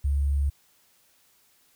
sine tone with sample-and-hold, 70.5 Hz, C#2, 30 cents sharp, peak -21 dBFS, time 0.04-0.5 s, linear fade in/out 10 ms, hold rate 8820 Hz, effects white hiss -63 dBFS RMS until 1.75 s

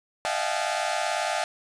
sawtooth tone cluster, 612 / 672 / 710 / 770 / 858 Hz, D#5 / E5 / F5 / G5 / A5, -29 / +33 / +28 / -31 / -44 cents, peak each -28 dBFS, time 0.25-1.44 s, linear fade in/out 0 ms, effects resampled to 22050 Hz + 8-bit

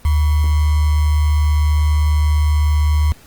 sine tone with sample-and-hold, 75.4 Hz, D2, 46 cents sharp, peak -11 dBFS, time 0.05-3.12 s, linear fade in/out 0 ms, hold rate 1050 Hz, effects pink hiss -46 dBFS RMS until 3.26 s + Opus 24 kbps

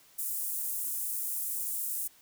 pink high-pass noise, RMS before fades -34 dBFS, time 0.18-2.08 s, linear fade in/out 10 ms, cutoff 9400 Hz, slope 24 dB/octave, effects white hiss -60 dBFS RMS until 2.21 s

